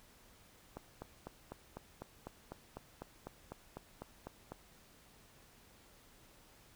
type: click train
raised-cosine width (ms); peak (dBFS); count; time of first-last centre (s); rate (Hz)
1; -30; 16; 0.77-4.52; 4
effects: pink hiss -63 dBFS RMS until 6.75 s